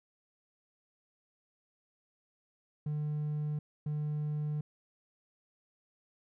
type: tone bursts at uneven times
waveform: triangle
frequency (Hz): 150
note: D3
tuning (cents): +37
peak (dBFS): -29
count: 2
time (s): 2.86-3.59 / 3.86-4.61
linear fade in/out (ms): 5
effects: tanh soft clip ceiling -25 dBFS